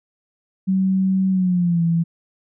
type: tone with pitch glide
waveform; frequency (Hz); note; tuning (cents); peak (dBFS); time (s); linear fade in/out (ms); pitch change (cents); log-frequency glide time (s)
sine; 189.9 to 167.24; F#3 to E3; +45 to +25; -15; 0.67-2.04; 20; -220; 1.3-1.83
effects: none